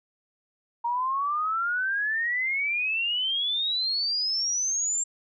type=exponential sweep; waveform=sine; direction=up; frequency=932.3 to 7459 Hz; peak=-24 dBFS; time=0.84-5.04 s; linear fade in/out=10 ms; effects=none